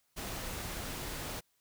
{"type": "noise", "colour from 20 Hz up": "pink", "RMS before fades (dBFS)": -40, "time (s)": [0.16, 1.41], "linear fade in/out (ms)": 20, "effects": ["white hiss -75 dBFS RMS until 1.6 s"]}